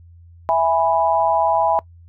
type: chord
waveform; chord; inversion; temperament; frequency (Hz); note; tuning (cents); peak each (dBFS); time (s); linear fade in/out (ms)
sine; E major; none; equal with one note detuned; 659.3 / 826.8 / 987.8; E5 / G#5 / B5; 0 / -8 / 0; -18 / -18 / -20; 0.49-1.79; 0
effects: noise-tail reverb RT60 0.1 s tail -22 dB re dry + added 85 Hz sine -42 dBFS peak until 2.08 s